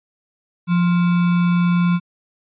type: tone with sample-and-hold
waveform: sine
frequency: 174.9 Hz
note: F3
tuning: 3 cents sharp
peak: -13 dBFS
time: 0.67-2 s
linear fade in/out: 50 ms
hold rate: 1225 Hz
effects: resampled to 8000 Hz